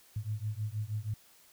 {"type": "beating tone pair", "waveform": "sine", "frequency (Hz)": [103.8, 110.1], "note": ["G#2", "A2"], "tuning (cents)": [0, 2], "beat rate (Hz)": 6.3, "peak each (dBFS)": [-36, -36], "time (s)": [0.16, 1.14], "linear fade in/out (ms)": 5, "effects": ["white hiss -61 dBFS RMS until 1.52 s"]}